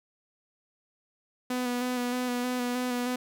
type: tone with vibrato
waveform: sawtooth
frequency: 247.6 Hz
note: B3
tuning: 5 cents sharp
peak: -24 dBFS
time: 1.5-3.16 s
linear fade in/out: 5 ms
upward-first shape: square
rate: 3.2 Hz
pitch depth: 19 cents each way
effects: none